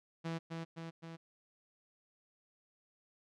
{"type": "tone with echo", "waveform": "sawtooth", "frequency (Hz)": 164.81, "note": "E3", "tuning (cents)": 0, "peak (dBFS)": -33, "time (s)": [0.24, 0.39], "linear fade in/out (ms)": 20, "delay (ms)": 260, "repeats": 3, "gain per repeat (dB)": -3, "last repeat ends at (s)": 1.17, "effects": ["low-pass 5000 Hz 12 dB/octave"]}